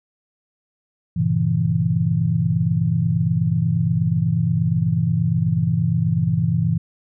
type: chord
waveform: sine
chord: G diminished seventh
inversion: none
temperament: equal with one note detuned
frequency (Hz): 98 / 116.54 / 136.45 / 164.81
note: G2 / Bb2 / Db3 / Fb3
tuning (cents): 0 / 0 / -27 / 0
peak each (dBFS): -25 / -22 / -24 / -19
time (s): 1.16-6.78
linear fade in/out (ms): 10
effects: none